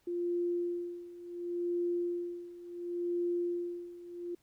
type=tone with tremolo; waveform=sine; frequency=348.8 Hz; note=F4; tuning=2 cents flat; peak=-29 dBFS; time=0.07-4.35 s; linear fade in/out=5 ms; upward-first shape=sine; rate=0.7 Hz; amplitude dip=85%; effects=pink hiss -72 dBFS RMS until 4.42 s